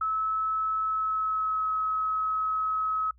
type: tone with pitch glide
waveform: sine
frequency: 1299 to 1281.9 Hz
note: E6 to E6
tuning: -26 to -49 cents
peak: -25 dBFS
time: 0.01-3.11 s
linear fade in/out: 5 ms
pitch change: -23 cents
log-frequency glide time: 0.8-1.69 s
effects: noise-tail reverb RT60 0.1 s tail -26 dB re dry + added 60 Hz sine -55 dBFS peak until 3.18 s